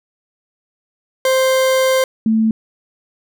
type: tone pair in turn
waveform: 40% pulse / sine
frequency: 523.3 / 221.3 Hz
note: C5 / A3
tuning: 0 / +10 cents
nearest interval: octave + minor third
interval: 1490 cents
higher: first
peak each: -11 dBFS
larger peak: neither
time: 1.25-2.04 / 2.26-2.51 s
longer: first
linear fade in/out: 2 ms
effects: none